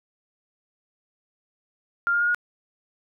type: tone with pitch steps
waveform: sine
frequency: 1396.9 / 1411.5 / 1426.3 / 1441.2 Hz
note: F6 / F6 / F6 / F#6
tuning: 0 / +18 / +36 / -46 cents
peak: -19 dBFS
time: 2.07-2.346 s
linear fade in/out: 0 ms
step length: 69 ms
effects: none